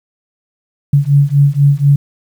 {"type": "beating tone pair", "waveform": "sine", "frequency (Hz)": [140, 144.1], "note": ["C#3", "D3"], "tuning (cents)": [18, -33], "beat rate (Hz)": 4.1, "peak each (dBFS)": -10, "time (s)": [0.93, 1.96], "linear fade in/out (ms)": 5, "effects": ["7-bit"]}